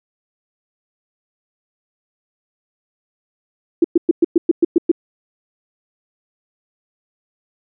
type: tone bursts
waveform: sine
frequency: 338.1 Hz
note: E4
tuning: 44 cents sharp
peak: -7 dBFS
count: 9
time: 3.82-4.916 s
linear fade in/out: 5 ms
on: 24 ms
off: 110 ms
effects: none